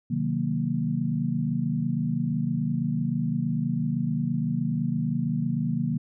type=chord; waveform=sine; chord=C half-diminished seventh; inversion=none; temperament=equal with one note detuned; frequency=129.46 / 155.56 / 185 / 233.1 Hz; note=C3 / Eb3 / Gb3 / Bb3; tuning=-18 / 0 / 0 / 0 cents; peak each=-31 / -28 / -31 / -28 dBFS; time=0.1-5.98 s; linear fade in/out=10 ms; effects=none